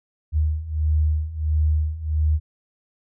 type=beating tone pair; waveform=sine; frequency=76.1 / 77.6 Hz; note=D#2 / D#2; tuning=-38 / -4 cents; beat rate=1.5 Hz; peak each=-23 / -20 dBFS; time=0.32-2.4 s; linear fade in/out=50 ms; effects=none